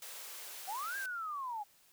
white high-pass noise, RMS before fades -47 dBFS, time 0.02-1.06 s, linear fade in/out 2 ms, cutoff 410 Hz, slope 24 dB/octave
sine linear two-way sweep, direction up then down, 714 to 1633 to 800 Hz, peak -37 dBFS, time 0.67-1.64 s, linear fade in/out 20 ms, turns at 0.97 s
effects white hiss -66 dBFS RMS until 1.92 s

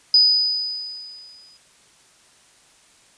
sine tone with exponential decay, 4978 Hz, D#8, in tune, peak -9 dBFS, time 0.14-1.57 s, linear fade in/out 2 ms, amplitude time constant 310 ms, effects white hiss -54 dBFS RMS until 3.17 s + resampled to 22050 Hz

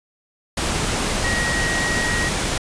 sine tone in noise, 1897 Hz, A#6, 30 cents sharp, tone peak -22 dBFS, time 1.24-2.29 s, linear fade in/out 5 ms, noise pink, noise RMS -22 dBFS, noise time 0.57-2.58 s, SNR -3 dB, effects resampled to 22050 Hz

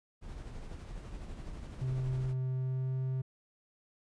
brown noise with tremolo, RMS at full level -42 dBFS, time 0.21-2.35 s, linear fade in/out 50 ms, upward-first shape sine, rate 12 Hz, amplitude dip 35%
triangle tone with pitch glide, 129.5 to 130.63 Hz, C3 to C3, -17 to -2 cents, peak -29 dBFS, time 1.81-3.22 s, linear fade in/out 10 ms, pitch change +15 cents, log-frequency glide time 2.55-2.94 s
effects resampled to 22050 Hz

